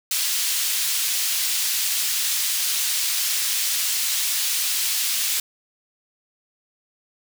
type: high-pass noise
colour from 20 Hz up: pink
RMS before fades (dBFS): -23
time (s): 0.11-5.4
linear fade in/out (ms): 2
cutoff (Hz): 3500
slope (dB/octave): 12
effects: none